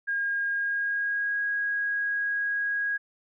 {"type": "tone with pitch glide", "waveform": "sine", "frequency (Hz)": [1623, 1646.6], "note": ["G#6", "G#6"], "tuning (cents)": [-40, -15], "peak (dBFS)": -25, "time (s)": [0.07, 2.98], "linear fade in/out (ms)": 20, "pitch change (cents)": 25, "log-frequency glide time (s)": [0.52, 1.4], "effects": []}